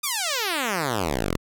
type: exponential sweep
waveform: 5% pulse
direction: down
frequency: 1244.5 to 36.81 Hz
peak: -12 dBFS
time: 0.03-1.37 s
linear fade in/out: 10 ms
effects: none